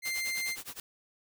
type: tone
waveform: sawtooth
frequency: 2093 Hz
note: C7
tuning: in tune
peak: -28 dBFS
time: 0.02-0.57 s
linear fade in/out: 50 ms
type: noise with tremolo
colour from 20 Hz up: white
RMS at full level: -40 dBFS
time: 0.05-0.8 s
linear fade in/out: 2 ms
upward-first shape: sine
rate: 9.7 Hz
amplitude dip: 95%
effects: none